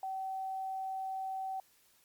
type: tone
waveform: sine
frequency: 765 Hz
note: G5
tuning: 42 cents flat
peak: -35 dBFS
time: 0.03-1.6 s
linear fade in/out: 2 ms
effects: white hiss -67 dBFS RMS until 2.04 s + MP3 96 kbps